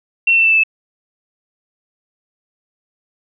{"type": "tone with pitch steps", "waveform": "sine", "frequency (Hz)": [2717, 2697, 2677, 2656, 2637, 2617], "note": ["F7", "E7", "E7", "E7", "E7", "E7"], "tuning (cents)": [-48, 39, 26, 12, 0, -13], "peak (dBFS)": -9, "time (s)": [0.27, 0.636], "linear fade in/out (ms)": 5, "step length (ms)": 61, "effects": []}